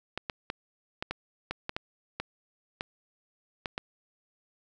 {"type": "clicks", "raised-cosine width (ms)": 0.3, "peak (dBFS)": -16, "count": 12, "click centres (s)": [0.176, 0.298, 0.501, 1.025, 1.11, 1.51, 1.694, 1.765, 2.2, 2.809, 3.658, 3.779], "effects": []}